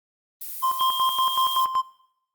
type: noise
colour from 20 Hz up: violet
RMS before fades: -34 dBFS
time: 0.41-1.65 s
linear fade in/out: 5 ms
type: tone with tremolo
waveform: triangle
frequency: 1044 Hz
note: C6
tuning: 4 cents flat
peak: -17 dBFS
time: 0.62-1.82 s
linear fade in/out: 20 ms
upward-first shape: square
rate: 5.3 Hz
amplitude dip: 70%
type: tone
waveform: sine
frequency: 3215 Hz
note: G7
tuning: 43 cents sharp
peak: -25 dBFS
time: 0.79-1.61 s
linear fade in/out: 10 ms
effects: noise-tail reverb RT60 0.8 s tail -20 dB re dry + Opus 32 kbps